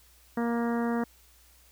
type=harmonic tone; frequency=234.8 Hz; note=A#3; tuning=13 cents sharp; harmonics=1 / 2 / 3 / 4 / 5 / 6 / 7 / 8; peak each=-27 / -33 / -37 / -39 / -41 / -43 / -44 / -45 dBFS; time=0.37-1.04 s; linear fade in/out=5 ms; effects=added 60 Hz sine -60 dBFS peak until 1.71 s + white hiss -60 dBFS RMS until 1.71 s